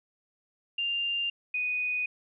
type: tone pair in turn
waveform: sine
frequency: 2794 / 2484 Hz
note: F7 / D#7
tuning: 0 / -3 cents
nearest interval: major second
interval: 203 cents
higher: first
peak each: -27 dBFS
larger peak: neither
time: 0.78-1.3 / 1.54-2.06 s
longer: neither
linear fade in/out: 5 ms
effects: none